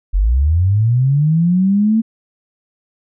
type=linear sweep; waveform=sine; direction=up; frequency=42.07 to 226.9 Hz; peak=-10 dBFS; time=0.13-2.02 s; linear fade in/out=20 ms; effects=none